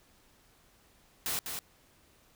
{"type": "noise with echo", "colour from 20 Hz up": "white", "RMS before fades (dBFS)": -33, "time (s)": [1.26, 1.39], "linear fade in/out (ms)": 0, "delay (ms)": 200, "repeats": 1, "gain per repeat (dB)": -5, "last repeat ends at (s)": 1.59, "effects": ["pink hiss -64 dBFS RMS until 2.35 s"]}